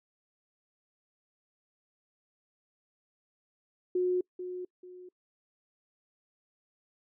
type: tone with echo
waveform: sine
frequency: 362.8 Hz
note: F#4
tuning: 34 cents flat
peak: -25 dBFS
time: 3.95-4.21 s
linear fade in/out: 5 ms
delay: 440 ms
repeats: 2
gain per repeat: -10 dB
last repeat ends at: 5.09 s
effects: noise-tail reverb RT60 0.1 s tail -26 dB re dry